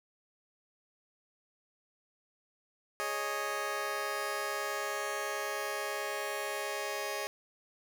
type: chord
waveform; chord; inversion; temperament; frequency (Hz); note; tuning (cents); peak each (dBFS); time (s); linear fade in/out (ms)
15% pulse; Ab suspended fourth; none; just; 415.3 / 553.7 / 623; Ab4 / Db5 / Eb5; 0 / -2 / +2; -32; 3-7.27; 0
effects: none